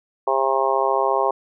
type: harmonic tone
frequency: 134.2 Hz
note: C3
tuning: 44 cents sharp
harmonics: 3 / 4 / 5 / 6 / 7 / 8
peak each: -24 / -24 / -24 / -24 / -24 / -24 dBFS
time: 0.27-1.31 s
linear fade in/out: 5 ms
effects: none